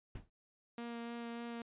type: noise with exponential decay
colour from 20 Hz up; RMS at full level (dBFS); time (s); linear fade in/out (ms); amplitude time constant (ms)
brown; -40; 0.15-0.3; 5; 31
type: tone with vibrato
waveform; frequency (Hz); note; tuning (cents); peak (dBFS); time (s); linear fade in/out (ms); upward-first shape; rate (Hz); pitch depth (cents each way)
sawtooth; 234.8; A#3; +13; -38; 0.78-1.62; 2; sine; 3.4; 10
effects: resampled to 8000 Hz